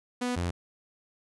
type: tone pair in turn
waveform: sawtooth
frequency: 246.9 / 87.29 Hz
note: B3 / F2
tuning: 0 / 0 cents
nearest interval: octave + tritone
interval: 1800 cents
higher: first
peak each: -24 dBFS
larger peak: neither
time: 0.21-0.36 / 0.36-0.51 s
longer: neither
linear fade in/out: 10 ms
effects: resampled to 24000 Hz